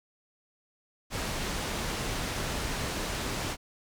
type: low-pass noise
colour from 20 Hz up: pink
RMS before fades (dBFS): -33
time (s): 1.1-3.57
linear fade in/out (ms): 50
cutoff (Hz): 8500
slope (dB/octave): 12
effects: none